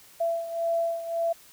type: beating tone pair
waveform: sine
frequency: 670 / 671.8 Hz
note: E5 / E5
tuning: +28 / +33 cents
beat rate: 1.8 Hz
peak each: -26 / -31 dBFS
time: 0.2-1.33 s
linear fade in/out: 10 ms
effects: white hiss -53 dBFS RMS until 1.52 s